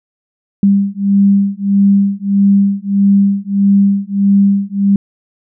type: beating tone pair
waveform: sine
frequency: 198 / 199.6 Hz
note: G3 / G3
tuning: +18 / +32 cents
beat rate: 1.6 Hz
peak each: -11 dBFS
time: 0.63-4.96 s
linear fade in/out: 2 ms
effects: none